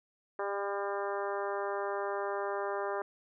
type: harmonic tone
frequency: 200 Hz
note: G3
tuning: 35 cents sharp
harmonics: 2 / 3 / 4 / 5 / 6 / 7 / 8 / 9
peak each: -36 / -38 / -40 / -41 / -41 / -46 / -45 / -50 dBFS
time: 0.39-3.02 s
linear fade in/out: 2 ms
effects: none

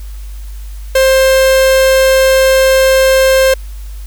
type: tone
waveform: 45% pulse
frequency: 528 Hz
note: C5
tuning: 16 cents sharp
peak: -6 dBFS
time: 0.95-3.54 s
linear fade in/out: 5 ms
effects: added 50 Hz sine -23 dBFS peak until 4.06 s + white hiss -42 dBFS RMS until 4.06 s

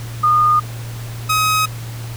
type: tone pair in turn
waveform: sine / sawtooth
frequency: 1223 / 1266.3 Hz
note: D#6 / D#6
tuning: -30 / +30 cents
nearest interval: minor second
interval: 60 cents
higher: second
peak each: -10 dBFS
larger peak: neither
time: 0.23-0.6 / 1.29-1.66 s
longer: neither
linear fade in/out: 10 ms
effects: added 116 Hz sine -26 dBFS peak until 2.16 s + pink hiss -36 dBFS RMS until 2.16 s

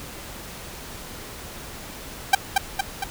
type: tone with echo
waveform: sawtooth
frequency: 784 Hz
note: G5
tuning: in tune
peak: -7 dBFS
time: 2.33-2.35 s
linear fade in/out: 5 ms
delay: 230 ms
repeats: 3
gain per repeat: -4 dB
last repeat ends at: 3.04 s
effects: pink hiss -38 dBFS RMS until 3.1 s

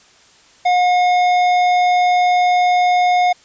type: tone with tanh clipping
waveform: sine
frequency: 720 Hz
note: F#5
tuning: 47 cents flat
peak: -13 dBFS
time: 0.65-3.33 s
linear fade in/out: 10 ms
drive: 13 dB
effects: white hiss -49 dBFS RMS until 3.44 s + resampled to 16000 Hz

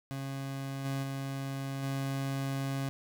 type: tone with level steps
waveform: 30% pulse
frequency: 136.3 Hz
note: C#3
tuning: 29 cents flat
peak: -33 / -29 / -32 / -29 dBFS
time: 0.11-2.89 s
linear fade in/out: 0 ms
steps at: 0.84 / 1.02 / 1.82 s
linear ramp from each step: 20 ms
effects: none

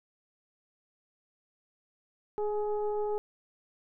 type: tone with frequency modulation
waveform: sine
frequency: 418.4 Hz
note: G#4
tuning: 13 cents sharp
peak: -28 dBFS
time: 2.38-3.18 s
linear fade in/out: 0 ms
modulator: 422 Hz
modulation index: 0.77
effects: none

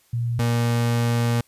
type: tone pair in turn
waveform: sine / 35% pulse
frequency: 118.2 / 118.2 Hz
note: A#2 / A#2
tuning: +24 / +24 cents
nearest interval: unison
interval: 0 cents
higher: neither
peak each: -21 / -17 dBFS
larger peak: second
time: 0.13-0.39 / 0.39-1.41 s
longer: second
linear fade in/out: 5 ms
effects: white hiss -60 dBFS RMS until 1.47 s + resampled to 32000 Hz

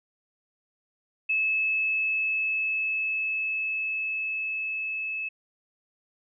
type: tone with level ramp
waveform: sine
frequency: 2600 Hz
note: E7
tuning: 24 cents flat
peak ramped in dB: -22 to -29 dBFS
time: 1.29-5.29 s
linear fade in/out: 10 ms
effects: none

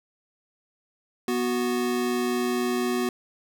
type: tone pair together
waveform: square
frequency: 244.8 / 368.7 Hz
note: B3 / F#4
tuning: -15 / -6 cents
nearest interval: perfect fifth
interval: 709 cents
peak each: -27 / -27 dBFS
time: 1.28-3.09 s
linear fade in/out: 2 ms
effects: none

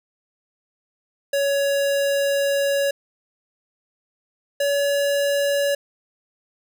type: tone pair in turn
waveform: square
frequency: 560 / 566.5 Hz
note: C#5 / C#5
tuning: +18 / +37 cents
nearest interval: unison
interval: 19 cents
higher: second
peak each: -19 dBFS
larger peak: neither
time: 1.33-2.91 / 4.6-5.75 s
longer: first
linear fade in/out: 5 ms
effects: none

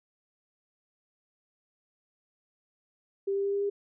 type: tone with pitch steps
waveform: sine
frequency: 394.3 / 396.6 / 398.9 / 401.2 / 403.5 Hz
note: G4 / G4 / G4 / G4 / G#4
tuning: +10 / +20 / +30 / +40 / -50 cents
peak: -26 dBFS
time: 3.27-3.7 s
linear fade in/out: 10 ms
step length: 86 ms
effects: none

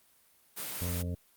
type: high-pass noise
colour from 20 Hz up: white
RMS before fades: -38 dBFS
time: 0.56-1.03 s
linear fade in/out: 20 ms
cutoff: 120 Hz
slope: 96 dB/octave
type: harmonic tone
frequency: 87.8 Hz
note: F2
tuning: 10 cents sharp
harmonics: 1 / 2 / 3 / 5 / 6 / 7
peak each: -33 / -39 / -43 / -47 / -49 / -50 dBFS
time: 0.81-1.15 s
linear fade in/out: 5 ms
effects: white hiss -65 dBFS RMS until 1.36 s + Opus 32 kbps

